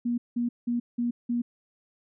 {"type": "tone bursts", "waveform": "sine", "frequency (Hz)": 239.2, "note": "A#3", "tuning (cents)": 45, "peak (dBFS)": -24, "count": 5, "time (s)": [0.05, 1.42], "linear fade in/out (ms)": 10, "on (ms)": 130, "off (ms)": 180, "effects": []}